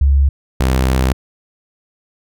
sine / sawtooth tone pair in turn, 69.3 / 64.78 Hz, C#2 / C2, 0 / -17 cents, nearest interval minor second, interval 117 cents, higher first, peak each -8 dBFS, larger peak neither, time 0.01-0.29 / 0.6-1.13 s, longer second, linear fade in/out 5 ms, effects none

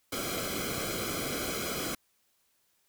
pink noise with comb filter, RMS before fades -34 dBFS, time 0.12-1.95 s, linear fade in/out 5 ms, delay 1.1 ms, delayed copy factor -0.9, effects white hiss -72 dBFS RMS until 2.88 s

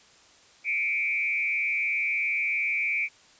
sine tone with frequency modulation, 2318 Hz, D7, 23 cents flat, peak -24 dBFS, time 0.64-3.09 s, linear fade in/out 50 ms, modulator 143 Hz, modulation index 0.9, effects white hiss -56 dBFS RMS until 3.39 s + resampled to 16000 Hz

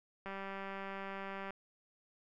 click train, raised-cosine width 0.5 ms, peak -29 dBFS, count 244, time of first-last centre 0.26-1.506 s, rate 195 Hz, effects none

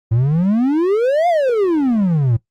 triangle exponential two-way sweep, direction up then down, 108.7 to 720 to 108.7 Hz, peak -10 dBFS, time 0.11-2.37 s, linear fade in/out 10 ms, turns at 1.28 s, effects noise-tail reverb RT60 0.1 s tail -17 dB re dry + Opus 48 kbps

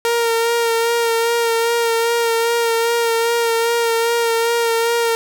sawtooth tone with vibrato, 463.6 Hz, A#4, 10 cents flat, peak -11 dBFS, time 0.05-5.15 s, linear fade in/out 0 ms, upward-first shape sine, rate 2.5 Hz, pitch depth 25 cents each way, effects none

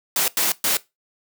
white noise bursts at uneven times, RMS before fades -20 dBFS, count 3, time 0.16-0.28 / 0.37-0.52 / 0.64-0.77 s, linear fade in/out 2 ms, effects noise-tail reverb RT60 0.2 s tail -19 dB re dry + high-pass 200 Hz 12 dB/octave

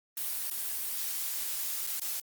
blue noise with dropouts, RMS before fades -34 dBFS, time 0.17-2.2 s, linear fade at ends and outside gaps 2 ms, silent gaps 0.501-0.511 / 1.867-1.871 / 1.998-2.017 s, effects Opus 32 kbps

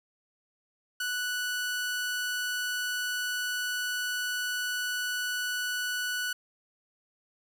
sawtooth tone, 1480 Hz, F#6, in tune, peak -26 dBFS, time 1-6.33 s, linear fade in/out 5 ms, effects none

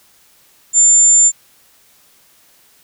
sine tone, 7200 Hz, A8, 39 cents sharp, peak -6 dBFS, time 0.73-1.32 s, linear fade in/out 50 ms, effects white hiss -51 dBFS RMS until 2.83 s

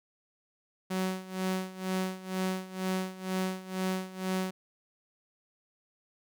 sawtooth tone with tremolo, 187.1 Hz, F#3, 20 cents sharp, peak -24 dBFS, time 0.9-4.51 s, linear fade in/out 10 ms, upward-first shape sine, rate 2.1 Hz, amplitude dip 85%, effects none

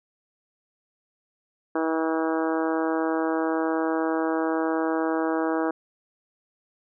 harmonic tone, 161 Hz, E3, 41 cents flat, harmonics 2 / 3 / 4 / 5 / 6 / 7 / 8 / 9 / 10, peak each -25 / -29 / -31 / -33 / -35 / -36 / -37 / -38 / -39 dBFS, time 1.75-5.71 s, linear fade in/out 5 ms, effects none

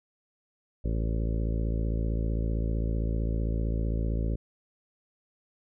harmonic tone with a mistuned harmonic, 55.5 Hz, A1, 16 cents sharp, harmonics 1 / 2 / 3 / 4 / 5 / 6 / 7 / 8 / 9 / 10, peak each -27 / -33 / -37 / -39 / -41 / -43 / -44 / -45 / -46 / -47 dBFS, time 0.84-4.36 s, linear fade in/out 10 ms, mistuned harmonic 10, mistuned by +49 cents, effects none

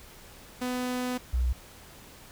sawtooth / sine tone pair in turn, 250 / 62.07 Hz, B3 / B1, +21 / +9 cents, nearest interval 2 octaves, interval 2412 cents, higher first, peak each -25 / -23 dBFS, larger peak second, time 0.61-1.18 / 1.33-1.53 s, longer first, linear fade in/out 10 ms, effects pink hiss -50 dBFS RMS until 2.31 s

